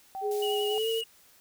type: tone with tremolo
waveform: sine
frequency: 773 Hz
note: G5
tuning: 24 cents flat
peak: -32 dBFS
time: 0.15-0.78 s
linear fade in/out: 0 ms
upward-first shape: triangle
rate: 3.4 Hz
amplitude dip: 50%
type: tone with pitch glide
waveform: sine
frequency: 415.3 to 450.3 Hz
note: G#4 to A4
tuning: 0 to +40 cents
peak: -27 dBFS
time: 0.21-1.03 s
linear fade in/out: 50 ms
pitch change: +140 cents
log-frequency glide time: 0.69-0.88 s
type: high-pass noise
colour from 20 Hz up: white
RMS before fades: -44 dBFS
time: 0.31-1.01 s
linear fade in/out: 2 ms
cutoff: 3100 Hz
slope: 12 dB/octave
type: tone with vibrato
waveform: triangle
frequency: 2900 Hz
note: F#7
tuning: 35 cents flat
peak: -31 dBFS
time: 0.42-1.04 s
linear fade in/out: 5 ms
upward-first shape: sine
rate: 11 Hz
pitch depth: 27 cents each way
effects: white hiss -59 dBFS RMS until 1.4 s